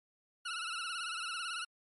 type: tone with vibrato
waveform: 20% pulse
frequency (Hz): 1379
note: F6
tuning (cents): -22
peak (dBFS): -32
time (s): 0.45-1.65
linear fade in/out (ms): 10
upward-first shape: sine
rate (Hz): 18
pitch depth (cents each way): 100
effects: MP3 48 kbps